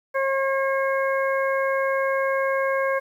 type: harmonic tone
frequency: 540 Hz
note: C#5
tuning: 45 cents flat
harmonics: 1 / 2 / 3 / 4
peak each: -22 / -27 / -28 / -32 dBFS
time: 0.14-3 s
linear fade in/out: 20 ms
effects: 9-bit